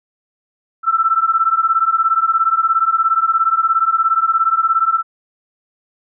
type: beating tone pair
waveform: sine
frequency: 1322 / 1339 Hz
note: E6 / E6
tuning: +5 / +27 cents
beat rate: 17 Hz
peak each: -15 dBFS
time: 0.83-5.03 s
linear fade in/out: 50 ms
effects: none